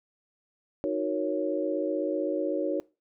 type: chord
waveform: sine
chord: D# minor seventh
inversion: none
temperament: equal with one note detuned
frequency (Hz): 311.1 / 367 / 466.2 / 554.4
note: D#4 / F#4 / A#4 / C#5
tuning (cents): 0 / -14 / 0 / 0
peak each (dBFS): -31 / -32 / -34 / -30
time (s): 0.84-2.8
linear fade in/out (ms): 0
effects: noise-tail reverb RT60 0.3 s tail -23 dB re dry